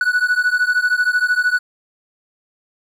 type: beating tone pair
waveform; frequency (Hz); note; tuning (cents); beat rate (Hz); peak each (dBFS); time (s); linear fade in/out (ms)
triangle; 1472 / 1485; F#6 / F#6; -9 / +6; 13; -15 / -16; 0.01-1.59; 2
effects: none